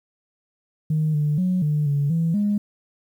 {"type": "tone with pitch steps", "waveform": "sine", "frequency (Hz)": [155.2, 148.9, 183.2, 149.8, 142.9, 165, 206.1], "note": ["D#3", "D3", "F#3", "D3", "D3", "E3", "G#3"], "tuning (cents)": [-4, 24, -17, 35, -47, 2, -13], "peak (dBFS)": -17, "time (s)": [0.9, 2.58], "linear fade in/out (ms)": 5, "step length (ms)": 240, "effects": ["tanh soft clip ceiling -14 dBFS", "9-bit"]}